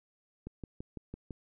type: click train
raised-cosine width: 3 ms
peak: -28 dBFS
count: 6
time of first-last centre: 0.47-1.308 s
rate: 5.97 Hz
effects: none